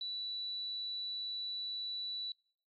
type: tone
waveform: sine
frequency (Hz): 3951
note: B7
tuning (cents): 0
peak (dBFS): -37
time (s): 0.01-2.32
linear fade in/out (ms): 2
effects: noise-tail reverb RT60 0.5 s tail -25 dB re dry + AAC 32 kbps